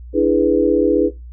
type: chord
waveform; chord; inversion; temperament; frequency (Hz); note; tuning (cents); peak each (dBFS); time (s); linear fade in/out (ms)
sine; E dominant seventh; third; equal; 293.7 / 329.6 / 415.3 / 493.9; D4 / E4 / G#4 / B4; 0 / 0 / 0 / 0; -17; 0.13-1.11; 50
effects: noise-tail reverb RT60 0.2 s tail -18 dB re dry + added 60 Hz sine -32 dBFS peak until 1.32 s